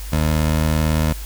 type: tone with pitch glide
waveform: 20% pulse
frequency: 77.5 to 78.13 Hz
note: D#2 to D#2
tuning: -6 to +8 cents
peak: -11 dBFS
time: 0.12-1.13 s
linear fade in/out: 10 ms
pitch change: +14 cents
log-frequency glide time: 0.47-0.55 s
effects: added 50 Hz sine -28 dBFS peak until 1.25 s + white hiss -38 dBFS RMS until 1.25 s